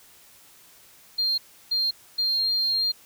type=tone bursts at uneven times; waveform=sine; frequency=4201 Hz; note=C8; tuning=6 cents sharp; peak=-20 dBFS; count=3; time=1.18-1.38 / 1.71-1.91 / 2.18-2.92 s; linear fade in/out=10 ms; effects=tanh soft clip ceiling -17 dBFS + white hiss -53 dBFS RMS until 3.05 s